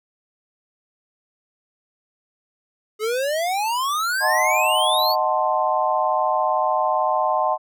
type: exponential sweep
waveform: square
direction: up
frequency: 417 to 4624 Hz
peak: -21 dBFS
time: 2.99-5.16 s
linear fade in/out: 50 ms
type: chord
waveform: sine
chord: D# diminished seventh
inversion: none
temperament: equal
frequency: 622.3 / 740 / 880 / 1046.5 Hz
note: D#5 / F#5 / A5 / C6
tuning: 0 / 0 / 0 / 0 cents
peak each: -23 dBFS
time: 4.2-7.58 s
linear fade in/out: 50 ms
effects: none